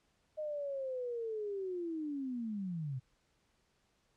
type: linear sweep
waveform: sine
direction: down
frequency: 620 to 122.9 Hz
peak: -36 dBFS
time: 0.37-3 s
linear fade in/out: 20 ms
effects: pink hiss -75 dBFS RMS until 4.16 s + low-pass 8000 Hz 12 dB/octave